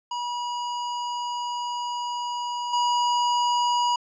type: tone with level steps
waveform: square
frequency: 967 Hz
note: B5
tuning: 37 cents flat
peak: -28 / -21 dBFS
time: 0.11-3.96 s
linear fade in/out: 5 ms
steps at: 2.73 s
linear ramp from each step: 5 ms
effects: resampled to 16000 Hz